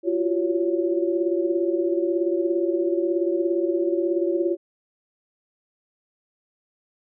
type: tone cluster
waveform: sine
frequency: 342.8 / 359.7 / 380.7 / 561 Hz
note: F4 / F#4 / F#4 / C#5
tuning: -32 / -49 / +49 / +21 cents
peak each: -22 / -28 / -28 / -28 dBFS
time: 0.03-4.57 s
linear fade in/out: 50 ms
effects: none